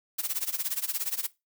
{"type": "noise with tremolo", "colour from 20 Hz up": "blue", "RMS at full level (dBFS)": -28, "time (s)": [0.18, 1.27], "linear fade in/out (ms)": 10, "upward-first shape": "sine", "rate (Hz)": 17, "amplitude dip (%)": 90, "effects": ["noise-tail reverb RT60 0.2 s tail -18 dB re dry"]}